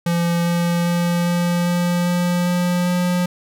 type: tone with pitch steps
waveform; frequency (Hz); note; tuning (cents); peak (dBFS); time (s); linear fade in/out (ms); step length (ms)
square; 171.2 / 172.19 / 173.19 / 174.19 / 175.2 / 176.22 / 177.24 / 178.26; F3 / F3 / F3 / F3 / F3 / F3 / F3 / F3; -34 / -24 / -14 / -4 / +6 / +16 / +26 / +36; -17; 0.06-3.26; 5; 400
effects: none